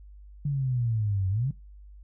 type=exponential two-way sweep; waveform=sine; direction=down then up; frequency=146.83 to 92.5 to 146.83 Hz; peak=-24 dBFS; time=0.45-1.51 s; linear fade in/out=5 ms; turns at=1.29 s; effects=noise-tail reverb RT60 0.2 s tail -19 dB re dry + added 50 Hz sine -45 dBFS peak until 2.03 s